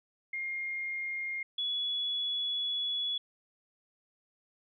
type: tone pair in turn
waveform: sine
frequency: 2126 / 3394 Hz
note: C7 / G#7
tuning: +27 / +37 cents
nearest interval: minor sixth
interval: 810 cents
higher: second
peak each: -33 / -30 dBFS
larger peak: second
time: 0.33-1.43 / 1.58-3.18 s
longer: second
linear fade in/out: 5 ms
effects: none